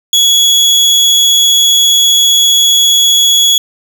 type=tone; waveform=30% pulse; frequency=3363 Hz; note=G#7; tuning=21 cents sharp; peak=-3 dBFS; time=0.13-3.58 s; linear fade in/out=2 ms; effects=7-bit